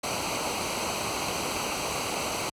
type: noise with comb filter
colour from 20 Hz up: pink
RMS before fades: -30 dBFS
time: 0.03-2.5 s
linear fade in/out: 10 ms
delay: 0.57 ms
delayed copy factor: -0.7
effects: high-pass 60 Hz 12 dB/octave + low-pass 10000 Hz 12 dB/octave